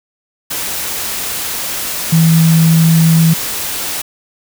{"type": "tone in noise", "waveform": "sine", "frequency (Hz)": 163.1, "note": "E3", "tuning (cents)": -18, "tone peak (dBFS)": -6, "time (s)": [2.12, 3.34], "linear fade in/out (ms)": 10, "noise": "white", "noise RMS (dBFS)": -20, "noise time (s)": [0.5, 4.02], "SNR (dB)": 11, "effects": []}